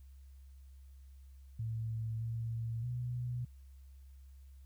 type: tone with pitch steps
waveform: sine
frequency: 112.4 / 114.6 / 122.9 Hz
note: A2 / A#2 / B2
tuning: +37 / -29 / -8 cents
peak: -35 dBFS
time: 1.59-3.45 s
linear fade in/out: 5 ms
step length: 620 ms
effects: added 67 Hz sine -52 dBFS peak until 4.65 s + white hiss -75 dBFS RMS until 4.65 s